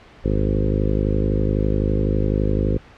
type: harmonic tone with a mistuned harmonic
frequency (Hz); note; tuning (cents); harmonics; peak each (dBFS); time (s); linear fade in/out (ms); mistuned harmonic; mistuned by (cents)
51.9; G#1; 0; 1 / 2 / 3 / 4 / 5 / 6 / 7 / 8 / 9 / 10; -21 / -24 / -26 / -27 / -28 / -29 / -29 / -30 / -31 / -31; 0.24-2.78; 10; 1; +46
effects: pink hiss -46 dBFS RMS until 2.97 s + low-pass 3000 Hz 12 dB/octave